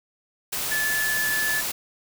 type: tone in noise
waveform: sine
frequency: 1733 Hz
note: A6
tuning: 27 cents flat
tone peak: -23 dBFS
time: 0.71-1.61 s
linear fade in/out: 10 ms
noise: white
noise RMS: -28 dBFS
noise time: 0.52-1.72 s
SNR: +2 dB
effects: none